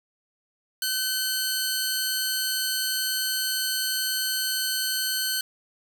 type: tone pair together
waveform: 15% pulse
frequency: 1529 / 4290 Hz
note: G6 / C8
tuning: -44 / +42 cents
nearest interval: octave + tritone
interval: 1786 cents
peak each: -21 dBFS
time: 0.82-5.41 s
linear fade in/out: 2 ms
effects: 9-bit